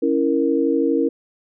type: chord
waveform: sine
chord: A# diminished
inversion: first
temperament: equal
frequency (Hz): 277.2 / 329.6 / 466.2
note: C#4 / E4 / A#4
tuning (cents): 0 / 0 / 0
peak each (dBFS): -20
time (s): 0.02-1.09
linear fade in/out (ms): 10
effects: none